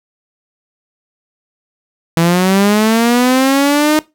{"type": "linear sweep", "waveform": "sawtooth", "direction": "up", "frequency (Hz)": [163.9, 309.6], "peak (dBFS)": -5, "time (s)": [2.17, 3.99], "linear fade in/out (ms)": 0, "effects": ["noise-tail reverb RT60 0.2 s tail -19 dB re dry"]}